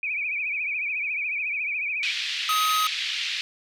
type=tone with vibrato; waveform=sine; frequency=2397 Hz; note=D7; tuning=35 cents sharp; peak=-25 dBFS; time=0.03-2.11 s; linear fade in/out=2 ms; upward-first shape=triangle; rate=14 Hz; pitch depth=130 cents each way
type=band-pass noise; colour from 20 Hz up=white; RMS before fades=-29 dBFS; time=2.03-3.41 s; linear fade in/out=0 ms; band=2200 to 3900 Hz; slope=24 dB/octave
type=tone; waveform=square; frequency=1263 Hz; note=D#6; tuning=26 cents sharp; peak=-22 dBFS; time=2.49-2.87 s; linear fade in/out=2 ms
effects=none